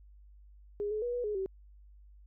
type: tone with pitch steps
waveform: sine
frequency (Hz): 411.7 / 427.8 / 483.3 / 487.8 / 419.6 / 383.4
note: G#4 / A4 / B4 / B4 / G#4 / G4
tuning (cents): -15 / -49 / -38 / -21 / +18 / -38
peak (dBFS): -31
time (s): 0.8-1.46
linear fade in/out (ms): 0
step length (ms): 110
effects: added 50 Hz sine -53 dBFS peak until 2.26 s